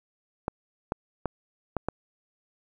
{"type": "clicks", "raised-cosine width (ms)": 1, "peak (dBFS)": -13, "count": 5, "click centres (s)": [0.481, 0.921, 1.257, 1.767, 1.886], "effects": ["9-bit"]}